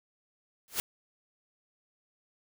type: noise with exponential growth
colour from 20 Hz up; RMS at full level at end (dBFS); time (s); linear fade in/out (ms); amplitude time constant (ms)
white; -26; 0.68-0.8; 0; 26
effects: none

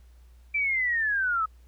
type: linear sweep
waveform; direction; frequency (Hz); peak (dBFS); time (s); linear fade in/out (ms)
sine; down; 2349 to 1263; -23; 0.54-1.46; 10
effects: added 60 Hz sine -50 dBFS peak until 1.67 s + pink hiss -67 dBFS RMS until 1.67 s

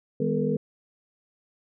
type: tone cluster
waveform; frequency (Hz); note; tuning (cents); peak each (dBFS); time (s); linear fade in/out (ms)
sine; 155.9 / 203.1 / 248 / 434.3 / 474.6; D#3 / G#3 / B3 / A4 / A#4; +4 / -38 / +7 / -23 / +31; -29; 0.2-0.57; 5
effects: none

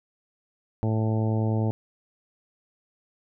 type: harmonic tone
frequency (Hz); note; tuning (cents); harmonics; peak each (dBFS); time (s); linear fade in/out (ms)
110; A2; 0; 1 / 2 / 3 / 4 / 5 / 6 / 7 / 8; -23 / -29 / -33 / -35 / -37 / -39 / -40 / -41; 0.83-1.71; 0
effects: none

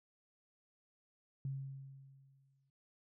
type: tone with exponential decay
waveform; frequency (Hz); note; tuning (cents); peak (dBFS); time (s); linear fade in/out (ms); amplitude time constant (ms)
sine; 135.9; C#3; -34; -36; 1.45-2.7; 2; 270
effects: none

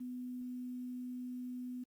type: tone with quantisation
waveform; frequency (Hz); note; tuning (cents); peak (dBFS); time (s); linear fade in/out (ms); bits
sine; 249.4; B3; +17; -40; 0-1.84; 10; 11
effects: Opus 24 kbps

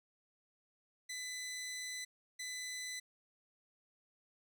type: tone bursts at uneven times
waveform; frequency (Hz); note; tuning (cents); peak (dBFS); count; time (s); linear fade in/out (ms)
15% pulse; 2004; B6; +25; -35; 2; 1.09-2.05 / 2.39-3; 10
effects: none

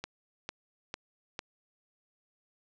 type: click train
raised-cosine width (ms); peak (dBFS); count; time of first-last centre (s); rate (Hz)
0.2; -19; 4; 0.04-1.391; 2.22
effects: low-pass 7000 Hz 12 dB/octave

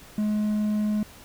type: tone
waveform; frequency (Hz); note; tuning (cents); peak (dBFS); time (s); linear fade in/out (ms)
triangle; 211.3; G#3; +30; -20; 0.18-1.03; 2
effects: pink hiss -48 dBFS RMS until 1.24 s

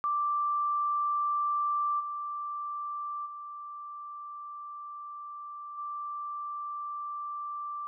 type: tone with level steps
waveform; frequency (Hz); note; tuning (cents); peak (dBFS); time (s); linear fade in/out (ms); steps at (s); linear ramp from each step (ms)
sine; 1174.7; D6; 0; -26 / -33 / -39 / -34; 0.04-7.87; 0; 1.99 / 3.25 / 5.77; 20
effects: none

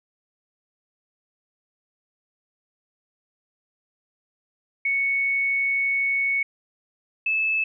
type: tone pair in turn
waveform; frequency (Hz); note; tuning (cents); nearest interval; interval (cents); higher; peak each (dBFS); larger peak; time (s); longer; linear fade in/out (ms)
sine; 2217 / 2614; C#7 / E7; 0 / -15; minor third; 285; second; -20; neither; 4.85-6.43 / 7.26-7.64; first; 5
effects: none

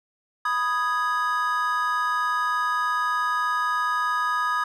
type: chord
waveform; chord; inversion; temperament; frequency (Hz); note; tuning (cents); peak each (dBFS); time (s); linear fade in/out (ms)
triangle; G# minor; first; equal; 987.8 / 1244.5 / 1661.2; B5 / D#6 / G#6; 0 / 0 / 0; -27 / -22 / -26; 0.45-4.64; 5
effects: none

